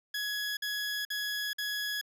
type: tone bursts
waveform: 20% pulse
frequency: 1678 Hz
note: G#6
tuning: 17 cents sharp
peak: -27 dBFS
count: 4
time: 0.14-2.013 s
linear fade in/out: 5 ms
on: 430 ms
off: 51 ms
effects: none